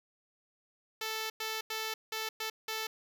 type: tone bursts at uneven times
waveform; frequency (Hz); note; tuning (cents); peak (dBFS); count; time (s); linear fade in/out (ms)
5% pulse; 440; A4; 0; -23; 6; 1.01-1.3 / 1.4-1.61 / 1.7-1.94 / 2.12-2.29 / 2.4-2.5 / 2.68-2.87; 5
effects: none